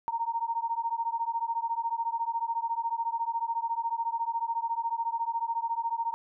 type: beating tone pair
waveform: sine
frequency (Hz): 917 / 931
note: A#5 / A#5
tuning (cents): -29 / -2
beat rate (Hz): 14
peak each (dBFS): -31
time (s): 0.08-6.14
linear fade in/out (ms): 0
effects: none